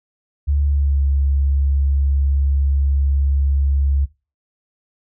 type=tone with pitch glide; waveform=sine; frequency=71.7 to 69.42 Hz; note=D2 to C#2; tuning=-41 to +3 cents; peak=-14 dBFS; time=0.47-4.06 s; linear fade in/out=20 ms; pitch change=-56 cents; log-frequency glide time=0.65-1.02 s; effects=noise-tail reverb RT60 0.3 s tail -20 dB re dry